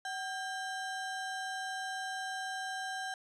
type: ring-modulated tone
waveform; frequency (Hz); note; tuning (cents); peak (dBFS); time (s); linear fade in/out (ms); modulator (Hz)
square; 1182; D6; +11; -34; 0.05-3.14; 2; 423
effects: resampled to 22050 Hz

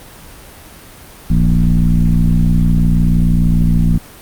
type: tone with frequency modulation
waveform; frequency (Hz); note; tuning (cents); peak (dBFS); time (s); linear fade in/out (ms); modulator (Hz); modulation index
sine; 102.3; G#2; -26; -8; 1.3-3.98; 5; 59.4; 1.9
effects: pink hiss -37 dBFS RMS until 4.21 s + Opus 32 kbps

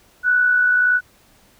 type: tone with amplitude modulation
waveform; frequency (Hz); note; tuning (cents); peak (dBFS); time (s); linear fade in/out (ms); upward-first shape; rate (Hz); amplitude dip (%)
sine; 1480; F#6; 0; -11; 0.23-1.01; 50; sine; 61.2; 40
effects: pink hiss -54 dBFS RMS until 1.59 s

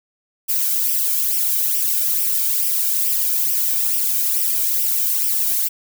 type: noise with flanger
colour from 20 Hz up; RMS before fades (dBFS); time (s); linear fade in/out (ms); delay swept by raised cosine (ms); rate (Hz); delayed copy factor
violet; -19; 0.48-5.69; 20; 0.36 to 1.33; 2.3; +0.6
effects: none

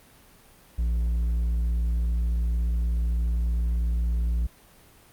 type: tone with hard clipping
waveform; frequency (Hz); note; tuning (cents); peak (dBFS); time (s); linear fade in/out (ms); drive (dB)
sine; 58.27; A#1; 0; -23; 0.78-4.47; 10; 3
effects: pink hiss -54 dBFS RMS until 5.12 s + Opus 32 kbps

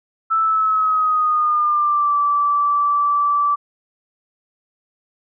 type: tone with pitch glide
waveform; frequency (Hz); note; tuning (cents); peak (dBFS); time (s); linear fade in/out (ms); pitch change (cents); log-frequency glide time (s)
sine; 1318.5 to 1161.2; E6 to D6; 0 to -20; -14; 0.3-3.56; 20; -220; 0.41-2.16
effects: none

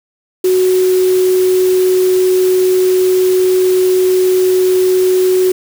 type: tone in noise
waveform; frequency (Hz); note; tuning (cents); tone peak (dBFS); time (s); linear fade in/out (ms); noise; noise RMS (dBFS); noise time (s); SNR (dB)
sine; 370; F#4; 0; -8; 0.44-5.52; 5; white; -26; 0.44-5.52; +15
effects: none

